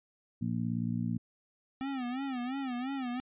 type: harmonic tone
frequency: 58.3 Hz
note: A#1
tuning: 1 cent sharp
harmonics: 2 / 3 / 4 / 5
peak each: -35 / -35 / -34 / -45 dBFS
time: 0.41-1.18 s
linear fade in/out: 10 ms
type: tone with vibrato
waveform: square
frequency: 258.7 Hz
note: C4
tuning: 19 cents flat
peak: -34 dBFS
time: 1.81-3.2 s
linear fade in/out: 0 ms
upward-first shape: sine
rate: 2.9 Hz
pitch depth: 120 cents each way
effects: resampled to 8000 Hz